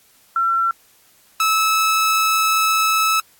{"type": "tone pair in turn", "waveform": ["sine", "sawtooth"], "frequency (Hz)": [1353, 1302.6], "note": ["E6", "E6"], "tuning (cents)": [45, -21], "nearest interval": "minor second", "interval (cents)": 66, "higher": "first", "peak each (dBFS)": [-15, -11], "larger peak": "second", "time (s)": [[0.36, 0.71], [1.4, 3.2]], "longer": "second", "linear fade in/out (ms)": 2, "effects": ["white hiss -54 dBFS RMS until 3.39 s", "AAC 64 kbps"]}